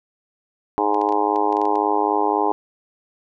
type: harmonic tone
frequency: 103.83 Hz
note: G#2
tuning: in tune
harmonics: 3 / 4 / 5 / 6 / 7 / 8 / 9 / 10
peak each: -25 / -23 / -31 / -32 / -27 / -21 / -25 / -27 dBFS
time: 0.78-2.52 s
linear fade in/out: 0 ms
type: clicks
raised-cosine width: 0.2 ms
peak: -23 dBFS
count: 10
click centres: 0.945 / 1.015 / 1.09 / 1.124 / 1.36 / 1.526 / 1.569 / 1.616 / 1.654 / 1.756 s
effects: none